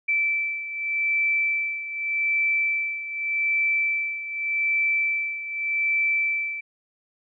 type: beating tone pair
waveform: sine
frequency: 2326 / 2326.84 Hz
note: D7 / D7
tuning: -17 / -17 cents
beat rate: 0.84 Hz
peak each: -23 / -28 dBFS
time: 0.08-6.61 s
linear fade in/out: 10 ms
effects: none